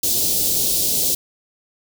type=band-stop noise; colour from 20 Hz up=white; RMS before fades=-19 dBFS; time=0.03-1.15 s; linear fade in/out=5 ms; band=570 to 3700 Hz; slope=24 dB/octave; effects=none